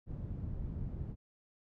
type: low-pass noise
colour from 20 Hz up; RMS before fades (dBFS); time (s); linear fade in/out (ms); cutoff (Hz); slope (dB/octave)
white; -40; 0.06-1.16; 50; 110; 12
effects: none